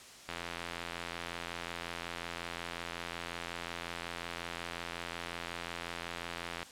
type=click train; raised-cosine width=0.3 ms; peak=-22 dBFS; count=543; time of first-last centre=0.29-6.629 s; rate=85.5 Hz; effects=white hiss -52 dBFS RMS until 6.71 s + low-pass 8000 Hz 12 dB/octave